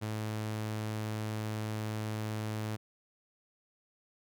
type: tone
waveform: sawtooth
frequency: 108.1 Hz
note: A2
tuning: 30 cents flat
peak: -30 dBFS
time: 0.01-2.77 s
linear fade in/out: 20 ms
effects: none